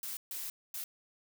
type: noise bursts at uneven times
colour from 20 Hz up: blue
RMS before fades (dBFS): -40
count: 3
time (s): 0.03-0.17 / 0.31-0.5 / 0.74-0.84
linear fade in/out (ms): 2
effects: none